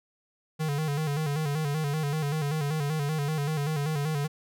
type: tone with vibrato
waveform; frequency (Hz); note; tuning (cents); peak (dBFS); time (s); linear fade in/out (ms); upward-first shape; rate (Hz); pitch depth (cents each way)
square; 149.7; D3; +33; -27; 0.59-4.28; 20; square; 5.2; 79
effects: none